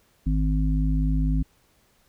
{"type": "harmonic tone", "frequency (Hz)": 52, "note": "G#1", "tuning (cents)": 3, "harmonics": [1, 3, 5], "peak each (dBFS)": [-21, -26, -28], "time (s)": [0.26, 1.43], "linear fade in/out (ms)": 10, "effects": ["pink hiss -63 dBFS RMS until 2.08 s"]}